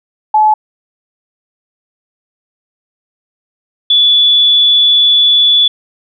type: tone pair in turn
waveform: sine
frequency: 858 / 3443 Hz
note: A5 / A7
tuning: -44 / -38 cents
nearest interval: 2 octaves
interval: 2406 cents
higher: second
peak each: -5 dBFS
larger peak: neither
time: 0.34-0.54 / 3.9-5.68 s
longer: second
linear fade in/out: 5 ms
effects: none